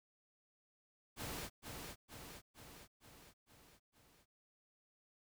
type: noise with echo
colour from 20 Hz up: pink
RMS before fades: -45 dBFS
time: 1.16-1.5 s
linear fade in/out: 50 ms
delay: 460 ms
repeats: 6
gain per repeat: -4 dB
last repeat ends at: 4.26 s
effects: none